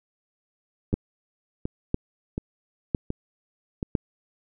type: two click trains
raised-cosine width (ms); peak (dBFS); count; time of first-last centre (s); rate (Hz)
3; -15 / -9; 5 / 4; 0.93-3.829 / 0.94-3.952; 1.38 / 0.996
effects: none